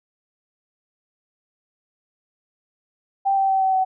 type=tone with pitch steps; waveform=sine; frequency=784 / 776.8 / 769.6 / 762.6 / 755.5 Hz; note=G5 / G5 / G5 / G5 / F#5; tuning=0 / -16 / -32 / -48 / +36 cents; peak=-16 dBFS; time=3.25-3.85 s; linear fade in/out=20 ms; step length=120 ms; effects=none